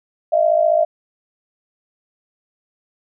sine tone pair together, 622.3 / 677.2 Hz, D#5 / E5, 0 / +46 cents, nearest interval minor second, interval 146 cents, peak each -15 dBFS, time 0.32-0.85 s, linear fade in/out 10 ms, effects none

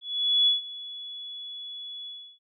sine tone with ADSR envelope, 3400 Hz, G#7, 40 cents sharp, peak -17 dBFS, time 0.01-2.39 s, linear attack 460 ms, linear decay 140 ms, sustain -19 dB, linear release 320 ms, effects none

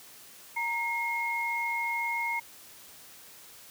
sine tone pair together, 933.6 / 2151 Hz, A#5 / C7, +2 / +47 cents, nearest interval octave + major second, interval 1445 cents, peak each -32 / -30 dBFS, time 0.56-2.4 s, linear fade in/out 10 ms, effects white hiss -51 dBFS RMS until 3.7 s + high-pass 60 Hz 12 dB/octave

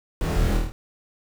brown noise with echo, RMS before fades -24 dBFS, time 0.21-0.57 s, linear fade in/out 0 ms, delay 25 ms, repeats 6, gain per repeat -2 dB, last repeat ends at 0.72 s, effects none

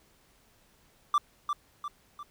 triangle tone with echo, 1175 Hz, D6, 1 cent sharp, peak -19 dBFS, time 1.14-1.18 s, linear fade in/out 2 ms, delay 350 ms, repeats 3, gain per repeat -6 dB, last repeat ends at 2.23 s, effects pink hiss -64 dBFS RMS until 2.3 s

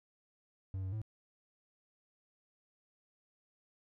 triangle tone with pitch steps, 95.3 / 94.3 / 108.8 Hz, G2 / F#2 / A2, -48 / +33 / -19 cents, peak -34 dBFS, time 0.74-1.016 s, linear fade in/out 0 ms, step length 92 ms, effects none

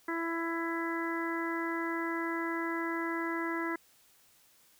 harmonic tone, 332.9 Hz, E4, 17 cents sharp, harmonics 1 / 2 / 3 / 4 / 5 / 6, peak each -34 / -45 / -39 / -41 / -40 / -40 dBFS, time 0.08-3.76 s, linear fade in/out 5 ms, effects white hiss -64 dBFS RMS until 4.79 s

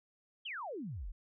sine exponential sweep, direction down, 3344 to 32.7 Hz, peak -39 dBFS, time 0.45-1.12 s, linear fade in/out 10 ms, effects none

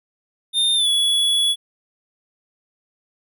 square tone with pitch glide, 3631 to 3388 Hz, A#7 to G#7, -46 to +34 cents, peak -16 dBFS, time 0.53-1.56 s, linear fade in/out 50 ms, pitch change -120 cents, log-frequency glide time 0.75-0.89 s, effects none

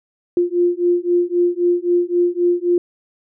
sine beating tone pair, 349.2 / 353 Hz, F4 / F4, 0 / +19 cents, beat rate 3.8 Hz, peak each -17 dBFS, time 0.37-2.78 s, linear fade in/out 2 ms, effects none

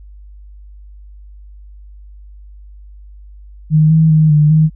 sine tone with pitch steps, 154.9 / 159.6 / 155.9 / 150.2 / 156.5 Hz, D#3 / D#3 / D#3 / D3 / D#3, -7 / +44 / +4 / +39 / +10 cents, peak -6 dBFS, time 3.7-4.7 s, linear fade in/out 50 ms, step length 200 ms, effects added 50 Hz sine -34 dBFS peak until 4.75 s

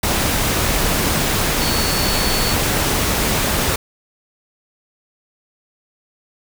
sine tone in noise, 4438 Hz, C#8, 1 cent sharp, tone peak -24 dBFS, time 1.61-2.54 s, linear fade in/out 5 ms, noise pink, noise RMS -18 dBFS, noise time 0.03-3.76 s, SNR -9 dB, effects none

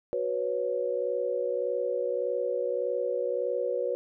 sine chord, F# suspended fourth, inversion none, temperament just, 370 / 493.3 / 555 Hz, F#4 / B4 / C#5, 0 / -2 / +2 cents, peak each -34 / -29 / -31 dBFS, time 0.13-3.95 s, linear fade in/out 0 ms, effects none

